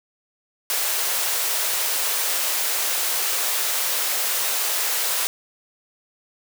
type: high-pass noise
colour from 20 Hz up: white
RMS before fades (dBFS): -23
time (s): 0.7-5.27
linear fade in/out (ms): 0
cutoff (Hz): 430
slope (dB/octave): 24
effects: none